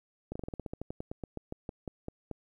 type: slowing click train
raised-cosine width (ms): 2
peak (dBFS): -24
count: 20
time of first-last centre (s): 0.32-2.313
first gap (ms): 35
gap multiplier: 1.11
effects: 11-bit